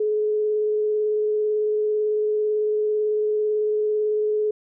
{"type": "tone with vibrato", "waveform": "sine", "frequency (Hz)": 425.1, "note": "G#4", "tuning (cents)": 40, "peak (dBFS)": -19, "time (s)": [0, 4.51], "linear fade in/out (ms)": 5, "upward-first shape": "square", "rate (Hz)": 18, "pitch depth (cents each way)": 9, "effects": []}